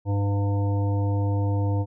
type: harmonic tone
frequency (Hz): 100.5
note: G2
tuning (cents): +44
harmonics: 1 / 3 / 5 / 7 / 9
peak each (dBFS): -21 / -31 / -34 / -39 / -37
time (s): 0.05-1.86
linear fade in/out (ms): 50
effects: none